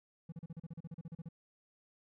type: tone bursts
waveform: triangle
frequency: 164.81 Hz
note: E3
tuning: in tune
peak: -40 dBFS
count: 15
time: 0.29-1.288 s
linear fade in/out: 5 ms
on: 32 ms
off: 37 ms
effects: none